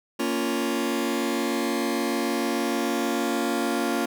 sawtooth chord, Bb minor, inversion none, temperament just, 233.1 / 279.7 / 349.6 Hz, Bb3 / Db4 / F4, 0 / +16 / +2 cents, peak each -24 dBFS, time 0.19-4.06 s, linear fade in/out 10 ms, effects none

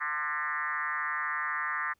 sine tone with frequency modulation, 1504 Hz, F#6, 28 cents sharp, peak -29 dBFS, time 0-1.94 s, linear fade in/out 20 ms, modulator 152 Hz, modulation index 3.1, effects pink hiss -74 dBFS RMS until 1.99 s

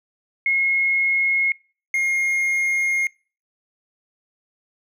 sine / triangle tone pair in turn, 2163 / 2138 Hz, C#7 / C7, -43 / +37 cents, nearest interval unison, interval 20 cents, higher first, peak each -16 dBFS, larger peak neither, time 0.46-1.52 / 1.94-3.07 s, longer second, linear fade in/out 2 ms, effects noise-tail reverb RT60 0.4 s tail -25 dB re dry

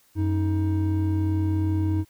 triangle tone pair together, 92.6 / 314.9 Hz, F#2 / D#4, +2 / +21 cents, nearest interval octave + major sixth, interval 2119 cents, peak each -20 / -24 dBFS, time 0.15-2.05 s, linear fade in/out 50 ms, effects white hiss -61 dBFS RMS until 2.09 s

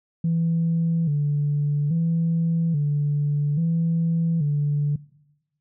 sine tone with vibrato, 155.56 Hz, D#3, in tune, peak -18 dBFS, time 0.24-4.96 s, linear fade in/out 5 ms, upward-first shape square, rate 0.6 Hz, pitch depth 110 cents each way, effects noise-tail reverb RT60 1.0 s tail -22 dB re dry + tanh soft clip ceiling -15 dBFS

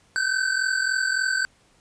square tone pair together, 1514 / 1557.5 Hz, F#6 / G6, +39 / -12 cents, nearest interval unison, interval 49 cents, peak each -25 dBFS, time 0.16-1.45 s, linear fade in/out 0 ms, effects pink hiss -60 dBFS RMS until 1.8 s + resampled to 22050 Hz

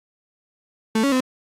35% pulse tone with pitch steps, 221.1 / 278.2 / 257.2 Hz, A3 / C#4 / C4, +9 / +6 / -30 cents, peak -15 dBFS, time 0.95-1.205 s, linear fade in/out 5 ms, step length 85 ms, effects low-pass 11000 Hz 12 dB/octave + AAC 48 kbps

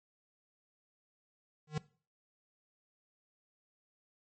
square tone with exponential growth, 152.3 Hz, D#3, 37 cents flat, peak -29 dBFS, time 1.67-1.78 s, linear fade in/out 5 ms, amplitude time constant 23 ms, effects noise-tail reverb RT60 0.4 s tail -20 dB re dry + MP3 32 kbps

